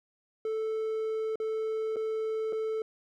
triangle tone with dropouts, 439.6 Hz, A4, 2 cents flat, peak -27 dBFS, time 0.45-2.82 s, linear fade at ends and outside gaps 2 ms, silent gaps 1.357-1.4 / 1.96-1.966 / 2.525-2.529 s, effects none

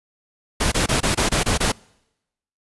pink noise bursts, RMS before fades -19 dBFS, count 8, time 0.6-1.721 s, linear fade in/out 10 ms, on 120 ms, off 23 ms, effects noise-tail reverb RT60 0.9 s tail -26 dB re dry + resampled to 24000 Hz

